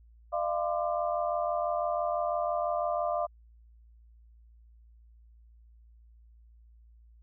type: tone cluster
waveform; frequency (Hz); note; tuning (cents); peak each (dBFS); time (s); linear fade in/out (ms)
sine; 603 / 689 / 1032 / 1189; D5 / F5 / C6 / D6; +46 / -24 / -24 / +21; -32 / -30 / -39 / -36; 0.32-3.27; 20
effects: added 57 Hz sine -54 dBFS peak until 7.22 s